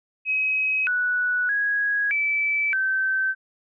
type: tone with pitch steps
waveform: sine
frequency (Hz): 2543 / 1476 / 1657 / 2312 / 1545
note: D#7 / F#6 / G#6 / D7 / G6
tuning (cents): +37 / -5 / -4 / -28 / -26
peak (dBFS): -20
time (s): 0.25-3.35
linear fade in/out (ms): 50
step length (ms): 620
effects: none